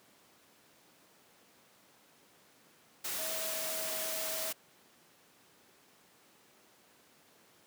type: tone in noise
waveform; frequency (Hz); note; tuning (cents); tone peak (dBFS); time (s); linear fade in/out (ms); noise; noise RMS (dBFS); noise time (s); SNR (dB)
sine; 640; D#5; +49; -42; 3.18-4.51; 10; white; -37; 3.04-4.53; -8
effects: pink hiss -63 dBFS RMS until 7.66 s + high-pass 200 Hz 12 dB/octave